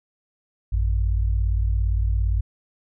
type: tone pair together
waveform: sine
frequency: 55 / 92.5 Hz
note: A1 / F#2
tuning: 0 / 0 cents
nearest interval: major sixth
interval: 900 cents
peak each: -19 / -25 dBFS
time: 0.72-2.41 s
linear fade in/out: 10 ms
effects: none

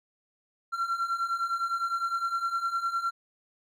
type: beating tone pair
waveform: triangle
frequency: 1359 / 1368.8 Hz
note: F6 / F6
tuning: -48 / -35 cents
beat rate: 9.8 Hz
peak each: -31 / -27 dBFS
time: 0.72-3.11 s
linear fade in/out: 20 ms
effects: none

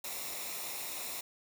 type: noise with comb filter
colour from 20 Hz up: white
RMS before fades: -40 dBFS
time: 0.04-1.21 s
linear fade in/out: 5 ms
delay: 0.64 ms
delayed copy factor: -0.6
effects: none

